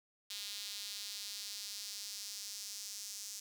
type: tone with high-pass filter sweep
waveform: sawtooth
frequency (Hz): 204.1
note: G#3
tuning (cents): -30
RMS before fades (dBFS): -45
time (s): 0.3-3.4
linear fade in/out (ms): 5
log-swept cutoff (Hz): 3900 to 5900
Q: 2.2
effects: 11-bit